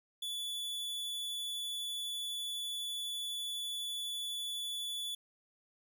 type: tone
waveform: 45% pulse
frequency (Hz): 3448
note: A7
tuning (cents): -36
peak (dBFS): -37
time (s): 0.22-5.15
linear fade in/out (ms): 5
effects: none